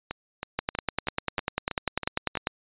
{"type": "two click trains", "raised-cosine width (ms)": 0.3, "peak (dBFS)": [-15, -9], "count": [8, 20], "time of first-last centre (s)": [[0.11, 2.354], [0.59, 2.471]], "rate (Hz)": [3.12, 10.1], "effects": ["resampled to 8000 Hz"]}